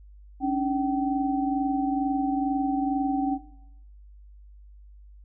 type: tone cluster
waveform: sine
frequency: 277.2 / 299.4 / 768 Hz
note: C#4 / D4 / G5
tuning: 0 / +33 / -36 cents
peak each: -25 / -31 / -27 dBFS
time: 0.4-3.39 s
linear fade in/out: 50 ms
effects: noise-tail reverb RT60 0.8 s tail -19 dB re dry + added 50 Hz sine -46 dBFS peak until 5.24 s